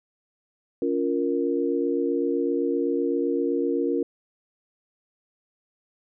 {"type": "chord", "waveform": "sine", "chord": "Bb minor", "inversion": "first", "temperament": "equal with one note detuned", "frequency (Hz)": [281.4, 349.2, 466.2], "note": ["Db4", "F4", "Bb4"], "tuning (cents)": [26, 0, 0], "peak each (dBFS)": -26, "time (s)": [0.82, 4.03], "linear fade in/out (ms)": 2, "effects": []}